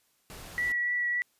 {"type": "noise", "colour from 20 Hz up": "pink", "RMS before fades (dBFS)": -45, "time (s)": [0.3, 0.72], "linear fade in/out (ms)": 0}
{"type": "tone with vibrato", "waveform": "sine", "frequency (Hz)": 1944, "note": "B6", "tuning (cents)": -28, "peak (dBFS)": -26, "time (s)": [0.58, 1.22], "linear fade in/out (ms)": 0, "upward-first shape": "triangle", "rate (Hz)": 3.5, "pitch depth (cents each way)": 14}
{"effects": ["white hiss -70 dBFS RMS until 1.39 s", "resampled to 32000 Hz"]}